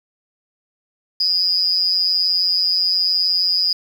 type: tone with amplitude modulation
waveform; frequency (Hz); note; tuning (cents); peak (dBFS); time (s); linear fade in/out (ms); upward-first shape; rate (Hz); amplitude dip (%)
sine; 4947; D#8; -11; -11; 1.2-3.73; 5; sine; 179; 85
effects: 7-bit